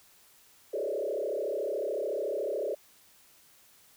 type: tone with frequency modulation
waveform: sine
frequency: 494.6 Hz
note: B4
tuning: 3 cents sharp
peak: -29 dBFS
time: 0.73-2.75 s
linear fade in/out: 10 ms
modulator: 33.8 Hz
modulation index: 3.3
effects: white hiss -60 dBFS RMS until 3.96 s